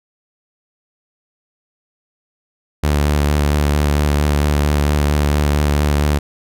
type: tone with vibrato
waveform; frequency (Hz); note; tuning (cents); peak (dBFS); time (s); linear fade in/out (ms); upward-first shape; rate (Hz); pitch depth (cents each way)
sawtooth; 73.42; D2; 0; -9; 2.83-6.19; 10; sine; 4.4; 22
effects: none